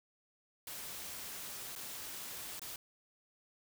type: noise with dropouts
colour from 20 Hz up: white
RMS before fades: -45 dBFS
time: 0.67-2.76 s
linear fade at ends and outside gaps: 2 ms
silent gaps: 1.753-1.76 / 2.595-2.617 s
effects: none